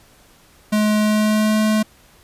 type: tone with pitch glide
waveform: square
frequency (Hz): 212.2 to 215.4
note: G#3 to A3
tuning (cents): +38 to -37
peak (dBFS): -15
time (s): 0.72-1.83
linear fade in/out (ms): 10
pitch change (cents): +25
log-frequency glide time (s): 0.99-1.61
effects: pink hiss -51 dBFS RMS until 2.23 s + resampled to 32000 Hz